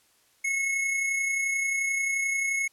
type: tone with amplitude modulation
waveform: square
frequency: 2184 Hz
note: C#7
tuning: 26 cents flat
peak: -24 dBFS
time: 0.44-2.68 s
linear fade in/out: 10 ms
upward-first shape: sine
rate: 31.4 Hz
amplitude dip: 35%
effects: white hiss -64 dBFS RMS until 2.72 s + low-pass 12000 Hz 12 dB/octave